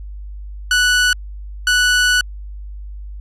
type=tone bursts at uneven times; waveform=sawtooth; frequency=1480 Hz; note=F#6; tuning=in tune; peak=-8 dBFS; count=2; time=0.71-1.13 / 1.67-2.21 s; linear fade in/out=2 ms; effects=added 50 Hz sine -28 dBFS peak until 3.2 s + low-pass 9000 Hz 12 dB/octave